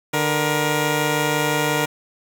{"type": "tone pair together", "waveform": "10% pulse", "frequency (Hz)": [149.28, 473.6], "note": ["D3", "A#4"], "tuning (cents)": [29, 27], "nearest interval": "octave + minor sixth", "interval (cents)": 1998, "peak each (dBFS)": -13, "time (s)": [0.13, 1.86], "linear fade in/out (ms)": 10, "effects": ["7-bit"]}